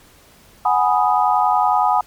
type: chord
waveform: sine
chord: G# minor seventh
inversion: third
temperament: equal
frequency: 740 / 830.6 / 987.8 / 1244.5 Hz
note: F#5 / G#5 / B5 / D#6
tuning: 0 / 0 / 0 / 0 cents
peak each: -18 / -17 / -20 / -20 dBFS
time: 0.65-2.01 s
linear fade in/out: 5 ms
effects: pink hiss -49 dBFS RMS until 2.06 s + MP3 96 kbps